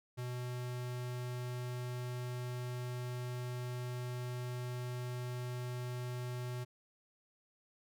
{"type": "tone", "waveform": "square", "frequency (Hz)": 123.9, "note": "B2", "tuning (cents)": 6, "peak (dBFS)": -39, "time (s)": [0.17, 6.65], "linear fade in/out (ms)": 20, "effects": []}